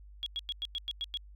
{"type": "tone bursts", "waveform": "sine", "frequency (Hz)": 3322, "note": "G#7", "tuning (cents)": 0, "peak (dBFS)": -32, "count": 8, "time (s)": [0.23, 1.172], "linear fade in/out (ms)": 0, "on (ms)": 32, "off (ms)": 98, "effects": ["added 50 Hz sine -49 dBFS peak until 1.35 s"]}